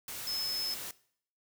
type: tone in noise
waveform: sine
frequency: 5200 Hz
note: E8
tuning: 24 cents flat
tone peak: -33 dBFS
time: 0.27-0.74 s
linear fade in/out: 2 ms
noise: white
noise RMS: -41 dBFS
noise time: 0.08-0.91 s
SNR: +5 dB
effects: noise-tail reverb RT60 0.6 s tail -20 dB re dry